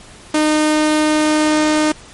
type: tone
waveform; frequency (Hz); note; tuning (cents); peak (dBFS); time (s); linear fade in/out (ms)
sawtooth; 306.2; D#4; -28; -8; 0.34-1.92; 5
effects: pink hiss -40 dBFS RMS until 2.13 s + MP3 48 kbps